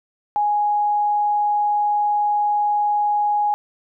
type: tone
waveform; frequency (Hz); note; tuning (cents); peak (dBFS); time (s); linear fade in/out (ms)
sine; 830.6; G#5; 0; -16; 0.36-3.54; 0
effects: none